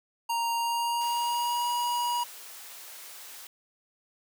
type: tone with pitch glide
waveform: square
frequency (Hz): 932.3 to 961.8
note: A#5 to B5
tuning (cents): 0 to -46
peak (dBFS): -27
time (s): 0.29-2.24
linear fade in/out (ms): 10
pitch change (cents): +54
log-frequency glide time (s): 0.55-1.69
type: high-pass noise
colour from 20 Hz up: white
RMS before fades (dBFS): -45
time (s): 1.01-3.47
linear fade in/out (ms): 2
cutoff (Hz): 520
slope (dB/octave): 12
effects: none